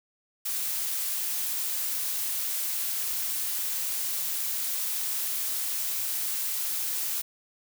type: noise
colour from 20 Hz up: blue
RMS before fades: -30 dBFS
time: 0.45-7.22 s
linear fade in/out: 10 ms
effects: none

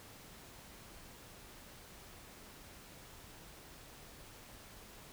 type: silence
effects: pink hiss -55 dBFS RMS until 5.12 s

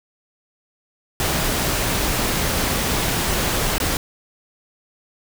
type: noise with dropouts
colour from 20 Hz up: pink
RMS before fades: -21 dBFS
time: 1.2-3.97 s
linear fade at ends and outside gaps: 1 ms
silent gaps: 3.782-3.801 s
effects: none

